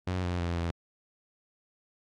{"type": "tone with pitch steps", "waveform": "sawtooth", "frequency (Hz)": [91.6, 88.7, 85.9, 84.9], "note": ["F#2", "F2", "F2", "F2"], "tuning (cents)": [-17, 27, -28, -48], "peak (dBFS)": -25, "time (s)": [0.07, 0.71], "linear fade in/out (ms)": 5, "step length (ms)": 160, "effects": ["low-pass 5000 Hz 12 dB/octave", "AAC 64 kbps"]}